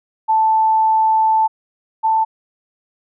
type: tone pair in turn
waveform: sine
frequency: 880 / 885 Hz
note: A5 / A5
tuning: 0 / +10 cents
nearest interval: unison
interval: 10 cents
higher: second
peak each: -11 / -12 dBFS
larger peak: first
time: 0.28-1.48 / 2.03-2.25 s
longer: first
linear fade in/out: 20 ms
effects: none